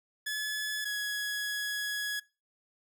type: tone pair in turn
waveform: sawtooth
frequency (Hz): 1711 / 1676.8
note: A6 / G#6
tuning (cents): -49 / +16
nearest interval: unison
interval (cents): 35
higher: first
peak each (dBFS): -28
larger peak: neither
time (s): 0.26-0.85 / 0.85-2.2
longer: second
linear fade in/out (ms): 10
effects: noise-tail reverb RT60 0.3 s tail -22 dB re dry